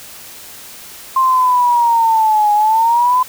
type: linear two-way sweep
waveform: sine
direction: down then up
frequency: 1057 to 828 to 1021 Hz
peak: -9 dBFS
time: 1.16-3.23 s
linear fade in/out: 5 ms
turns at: 2.53 s
effects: white hiss -35 dBFS RMS until 3.28 s